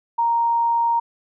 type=tone; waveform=sine; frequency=932.3 Hz; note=A#5; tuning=in tune; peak=-16 dBFS; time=0.18-1 s; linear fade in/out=10 ms; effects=none